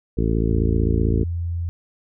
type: harmonic tone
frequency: 55.6 Hz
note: A1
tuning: 19 cents sharp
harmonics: 1 / 2 / 3 / 4 / 5 / 6 / 7 / 8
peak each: -21 / -24 / -26 / -27 / -28 / -29 / -29 / -30 dBFS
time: 0.17-1.24 s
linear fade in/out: 10 ms
type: tone with pitch glide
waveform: sine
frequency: 83.1 to 85.34 Hz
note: E2 to F2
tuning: +15 to -39 cents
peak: -22 dBFS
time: 0.51-1.69 s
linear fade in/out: 0 ms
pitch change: +46 cents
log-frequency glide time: 0.94-1.07 s
effects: none